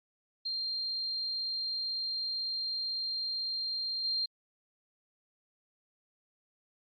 sine tone with level steps, 4186 Hz, C8, in tune, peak -32 / -29 dBFS, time 0.45-4.26 s, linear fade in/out 10 ms, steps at 4.04 s, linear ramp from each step 10 ms, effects Opus 48 kbps

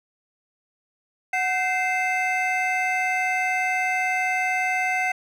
triangle tone cluster, 740 / 1535 / 2084 / 2623 Hz, F#5 / G6 / C7 / E7, 0 / -37 / -7 / -9 cents, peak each -23 / -29 / -23 / -29 dBFS, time 1.33-5.12 s, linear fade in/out 5 ms, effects none

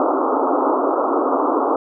pink band-pass noise, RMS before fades -18 dBFS, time 0-1.76 s, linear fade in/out 2 ms, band 260 to 1300 Hz, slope 96 dB/octave, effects none

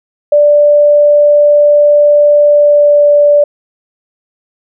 sine tone with pitch glide, 587.3 to 583.9 Hz, D5 to D5, 0 to -10 cents, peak -3 dBFS, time 0.32-3.44 s, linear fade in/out 5 ms, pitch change -10 cents, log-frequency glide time 2.42-3.11 s, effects none

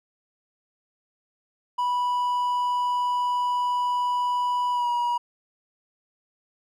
triangle tone with pitch glide, 983 to 962.8 Hz, B5 to B5, -8 to -44 cents, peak -20 dBFS, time 1.78-5.18 s, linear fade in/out 10 ms, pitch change -36 cents, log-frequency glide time 4.72-4.88 s, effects none

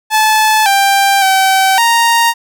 sawtooth tone with pitch steps, 867 / 790 / 768 / 931 Hz, A5 / G5 / G5 / A#5, -26 / +13 / -36 / -2 cents, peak -4 dBFS, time 0.1-2.34 s, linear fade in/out 50 ms, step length 560 ms, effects none

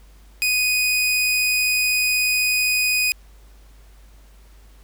sawtooth tone, 2489 Hz, D#7, in tune, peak -14 dBFS, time 0.42-3.12 s, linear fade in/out 0 ms, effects added 50 Hz sine -45 dBFS peak until 4.83 s + pink hiss -56 dBFS RMS until 4.83 s

